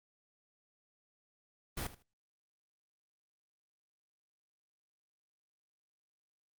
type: noise with echo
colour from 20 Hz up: pink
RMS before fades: -38 dBFS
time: 1.77-1.87 s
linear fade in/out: 5 ms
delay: 78 ms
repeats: 2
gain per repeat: -15 dB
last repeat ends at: 2.026 s
effects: Opus 32 kbps